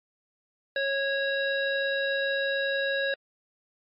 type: harmonic tone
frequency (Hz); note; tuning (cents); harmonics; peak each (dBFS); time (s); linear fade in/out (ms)
550; C#5; -14; 1 / 3 / 5 / 7 / 9; -28 / -28 / -40 / -35 / -49; 0.76-3.14; 2
effects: MP3 32 kbps